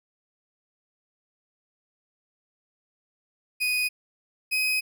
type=tone pair in turn; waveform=35% pulse; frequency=2490 / 2519 Hz; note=D#7 / D#7; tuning=+1 / +21 cents; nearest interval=unison; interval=20 cents; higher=second; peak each=-21 / -21 dBFS; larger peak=neither; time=3.6-3.89 / 4.51-4.81 s; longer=second; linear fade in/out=20 ms; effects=none